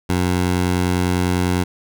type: tone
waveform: 15% pulse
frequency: 90 Hz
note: F#2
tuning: 47 cents flat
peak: -10 dBFS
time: 0.09-1.64 s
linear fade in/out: 10 ms
effects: none